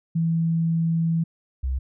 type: tone pair in turn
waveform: sine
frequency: 164.81 / 65.23 Hz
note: E3 / C2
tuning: 0 / -5 cents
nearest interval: octave + major third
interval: 1605 cents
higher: first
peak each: -19 / -22 dBFS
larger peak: first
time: 0.15-1.24 / 1.63-1.79 s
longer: first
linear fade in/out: 10 ms
effects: none